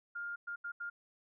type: tone bursts at uneven times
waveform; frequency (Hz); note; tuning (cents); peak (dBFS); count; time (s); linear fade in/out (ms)
sine; 1408; F6; +14; -38; 4; 0.15-0.36 / 0.47-0.56 / 0.64-0.72 / 0.8-0.9; 10
effects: none